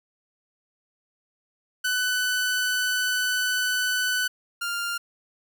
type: tone pair in turn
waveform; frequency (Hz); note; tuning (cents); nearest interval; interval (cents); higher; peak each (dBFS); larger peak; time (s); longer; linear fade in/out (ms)
sawtooth; 1498 / 1398.2; F#6 / F6; +21 / +2; minor second; 119; first; -19 / -23; first; 1.84-4.28 / 4.61-4.98; first; 10
effects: none